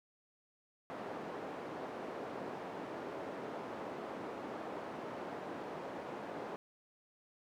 white band-pass noise, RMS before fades -44 dBFS, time 0.9-6.56 s, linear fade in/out 0 ms, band 230 to 700 Hz, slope 12 dB/octave, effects none

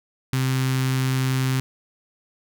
sawtooth tone with notch filter, 130.81 Hz, C3, in tune, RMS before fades -22 dBFS, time 0.33-1.6 s, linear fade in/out 0 ms, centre 590 Hz, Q 0.57, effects none

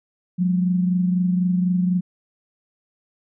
sine tone pair together, 179.9 / 203.9 Hz, F#3 / G#3, -48 / -32 cents, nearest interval major second, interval 216 cents, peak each -17 / -28 dBFS, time 0.38-2.01 s, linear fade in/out 20 ms, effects none

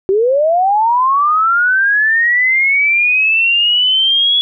sine linear sweep, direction up, 370.7 to 3391 Hz, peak -9 dBFS, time 0.09-4.41 s, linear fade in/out 0 ms, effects none

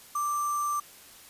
sine tone with sample-and-hold, 1174.7 Hz, D6, in tune, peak -26 dBFS, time 0.15-0.8 s, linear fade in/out 5 ms, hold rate 7350 Hz, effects white hiss -51 dBFS RMS until 1.29 s + resampled to 32000 Hz

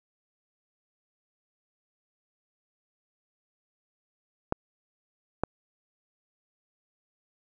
clicks, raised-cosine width 1 ms, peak -11 dBFS, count 2, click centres 4.524 / 5.436 s, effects none

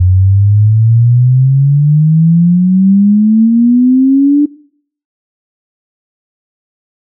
sine exponential sweep, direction up, 89.6 to 295.7 Hz, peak -4 dBFS, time 0-4.46 s, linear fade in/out 10 ms, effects noise-tail reverb RT60 0.6 s tail -22 dB re dry

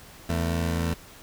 20% pulse tone pair together, 83.3 / 222.4 Hz, E2 / A3, +19 / +19 cents, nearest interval octave + perfect fourth, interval 1700 cents, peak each -20 / -28 dBFS, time 0.29-0.94 s, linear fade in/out 5 ms, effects pink hiss -48 dBFS RMS until 1.22 s

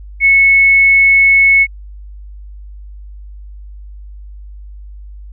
sine tone, 2200 Hz, C#7, 14 cents flat, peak -5 dBFS, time 0.2-1.67 s, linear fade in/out 50 ms, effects added 50 Hz sine -29 dBFS peak until 5.32 s

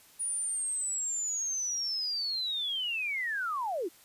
sine linear sweep, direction down, 9680 to 299.6 Hz, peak -30 dBFS, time 0.19-3.89 s, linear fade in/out 20 ms, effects white hiss -58 dBFS RMS until 4.04 s + resampled to 32000 Hz

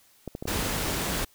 clicks, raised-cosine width 2 ms, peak -20 dBFS, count 9, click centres 0.277 / 0.351 / 0.425 / 0.455 / 0.516 / 0.559 / 0.592 / 0.627 / 0.662 s
pink noise, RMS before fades -29 dBFS, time 0.47-1.25 s, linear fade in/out 10 ms
effects white hiss -60 dBFS RMS until 1.34 s

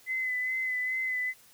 sine tone with vibrato, 2026 Hz, B6, 44 cents sharp, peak -28 dBFS, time 0.06-1.34 s, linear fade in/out 50 ms, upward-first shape sine, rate 2.4 Hz, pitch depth 25 cents each way, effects white hiss -58 dBFS RMS until 1.53 s

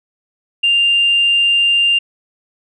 sine tone, 2794 Hz, F7, in tune, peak -9 dBFS, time 0.63-1.99 s, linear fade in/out 10 ms, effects tanh soft clip ceiling -5 dBFS

